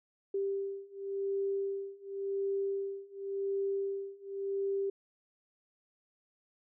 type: beating tone pair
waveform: sine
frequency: 393.4 / 394.31 Hz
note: G4 / G4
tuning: +6 / +10 cents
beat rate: 0.91 Hz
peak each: -36 / -35 dBFS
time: 0.34-4.9 s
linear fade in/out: 5 ms
effects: none